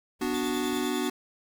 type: noise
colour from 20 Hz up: pink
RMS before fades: -49 dBFS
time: 0.19-0.88 s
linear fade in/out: 50 ms
type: chord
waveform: square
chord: B minor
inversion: none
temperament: equal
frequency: 246.9 / 293.7 / 370 Hz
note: B3 / D4 / F#4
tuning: 0 / 0 / 0 cents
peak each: -32 dBFS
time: 0.21-1.1 s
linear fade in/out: 5 ms
type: tone with tremolo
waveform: sawtooth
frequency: 3499 Hz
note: A7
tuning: 10 cents flat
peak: -33 dBFS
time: 0.34-1.08 s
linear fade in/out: 2 ms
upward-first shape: triangle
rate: 10 Hz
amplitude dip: 70%
effects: none